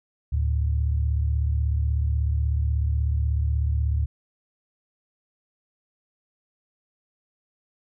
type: tone pair together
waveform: sine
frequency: 73.64 / 110 Hz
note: D2 / A2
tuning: +5 / 0 cents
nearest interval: perfect fifth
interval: 695 cents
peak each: -21 / -27 dBFS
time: 0.32-4.06 s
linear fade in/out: 10 ms
effects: none